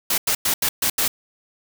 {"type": "noise bursts at uneven times", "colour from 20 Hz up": "white", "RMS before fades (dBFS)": -20, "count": 6, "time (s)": [[0.1, 0.18], [0.27, 0.35], [0.45, 0.54], [0.62, 0.69], [0.82, 0.9], [0.98, 1.08]], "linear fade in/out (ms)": 5, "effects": []}